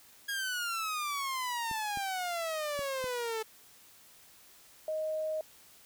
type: exponential sweep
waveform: sawtooth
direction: down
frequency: 1647 to 434.3 Hz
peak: -29 dBFS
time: 0.28-3.43 s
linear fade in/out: 10 ms
type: clicks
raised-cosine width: 3 ms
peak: -32 dBFS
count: 4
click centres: 1.713 / 1.973 / 2.792 / 3.042 s
type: tone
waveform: sine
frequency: 625 Hz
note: D#5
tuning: 8 cents sharp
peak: -31 dBFS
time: 4.88-5.41 s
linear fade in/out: 2 ms
effects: white hiss -58 dBFS RMS until 5.85 s